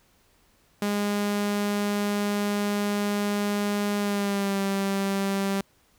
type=tone with pitch glide; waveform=sawtooth; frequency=204.9 to 196.44 Hz; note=G#3 to G3; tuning=-23 to +4 cents; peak=-20 dBFS; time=0.82-5.61 s; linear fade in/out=2 ms; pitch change=-73 cents; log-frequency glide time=3.98-4.59 s; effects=pink hiss -63 dBFS RMS until 5.98 s